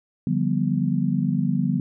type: chord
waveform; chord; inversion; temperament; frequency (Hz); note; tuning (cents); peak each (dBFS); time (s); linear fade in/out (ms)
sine; G dominant seventh; second; just; 147 / 176.4 / 196 / 245; D3 / F3 / G3 / B3; +2 / +18 / 0 / -14; -25; 0.27-1.8; 2
effects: none